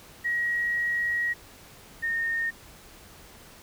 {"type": "tone pair in turn", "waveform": "sine", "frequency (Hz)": [1901, 1837.3], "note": ["A#6", "A#6"], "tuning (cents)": [33, -26], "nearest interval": "minor second", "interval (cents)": 59, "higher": "first", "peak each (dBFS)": [-24, -25], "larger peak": "first", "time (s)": [[0.24, 1.34], [2.02, 2.51]], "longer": "first", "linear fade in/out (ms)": 20, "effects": ["pink hiss -50 dBFS RMS until 3.62 s"]}